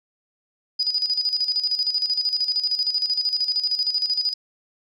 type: tone with tremolo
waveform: sine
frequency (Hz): 4945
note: D#8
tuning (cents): -12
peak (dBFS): -18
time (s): 0.79-4.34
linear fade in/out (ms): 10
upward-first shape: square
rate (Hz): 13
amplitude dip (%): 65
effects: none